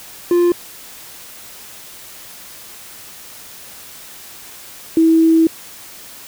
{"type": "tone pair in turn", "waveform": ["triangle", "sine"], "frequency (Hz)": [349.2, 325], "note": ["F4", "E4"], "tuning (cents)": [0, -24], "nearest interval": "minor second", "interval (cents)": 124, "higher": "first", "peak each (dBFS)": -8, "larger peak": "neither", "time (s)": [[0.31, 0.52], [4.97, 5.47]], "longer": "second", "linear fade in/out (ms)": 2, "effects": ["white hiss -37 dBFS RMS until 6.27 s"]}